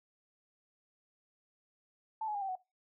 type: tone with pitch steps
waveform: sine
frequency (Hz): 881 / 844.1 / 808.8 / 775 / 742.5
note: A5 / G#5 / G#5 / G5 / F#5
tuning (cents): +2 / +28 / -46 / -20 / +6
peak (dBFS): -34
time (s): 2.21-2.555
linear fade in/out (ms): 5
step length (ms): 69
effects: noise-tail reverb RT60 0.2 s tail -17 dB re dry